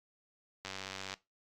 click train, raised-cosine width 0.2 ms, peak -23 dBFS, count 48, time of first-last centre 0.65-1.14 s, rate 96 Hz, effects noise-tail reverb RT60 0.2 s tail -18 dB re dry + AAC 48 kbps

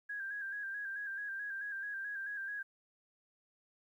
sine tone with vibrato, 1621 Hz, G#6, 42 cents flat, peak -38 dBFS, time 0.09-2.63 s, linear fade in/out 10 ms, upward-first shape square, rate 4.6 Hz, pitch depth 43 cents each way, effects 12-bit

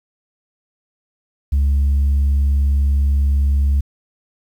sine tone, 69.9 Hz, C#2, 15 cents sharp, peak -10 dBFS, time 1.52-3.81 s, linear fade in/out 10 ms, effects tanh soft clip ceiling -11 dBFS + 8-bit

